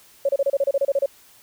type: tone bursts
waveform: sine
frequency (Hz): 554.4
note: C#5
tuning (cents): 0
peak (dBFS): -16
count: 12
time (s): 0.25-1.06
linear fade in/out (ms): 5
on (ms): 40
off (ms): 30
effects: white hiss -52 dBFS RMS until 1.42 s